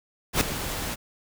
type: noise with ADSR envelope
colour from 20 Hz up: pink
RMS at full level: -19 dBFS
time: 0.33-0.96 s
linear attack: 80 ms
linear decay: 4 ms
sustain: -12 dB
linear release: 28 ms
effects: none